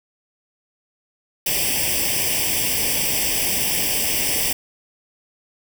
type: noise with comb filter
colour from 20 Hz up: white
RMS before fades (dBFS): -21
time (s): 1.46-4.53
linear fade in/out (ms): 5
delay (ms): 0.37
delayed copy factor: +1
effects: none